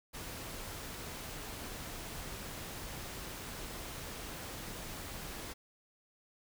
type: noise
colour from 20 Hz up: pink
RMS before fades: -44 dBFS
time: 0.13-5.54 s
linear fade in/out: 20 ms
effects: none